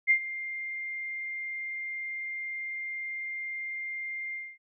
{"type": "tone with ADSR envelope", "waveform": "sine", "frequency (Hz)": 2106, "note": "C7", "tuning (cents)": 11, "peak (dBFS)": -17, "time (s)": [0.07, 4.58], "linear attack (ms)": 35, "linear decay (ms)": 82, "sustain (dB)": -16, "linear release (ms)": 240, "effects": []}